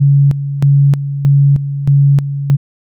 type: tone with tremolo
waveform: sine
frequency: 140.5 Hz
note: C#3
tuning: 24 cents sharp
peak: -5 dBFS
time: 0-2.57 s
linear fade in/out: 20 ms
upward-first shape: square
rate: 1.6 Hz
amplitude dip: 70%
effects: none